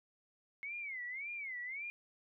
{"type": "tone with vibrato", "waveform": "sine", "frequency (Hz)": 2162, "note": "C#7", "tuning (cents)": -44, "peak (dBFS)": -40, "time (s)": [0.63, 1.9], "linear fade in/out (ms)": 0, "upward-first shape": "sine", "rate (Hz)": 1.8, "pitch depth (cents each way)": 190, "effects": []}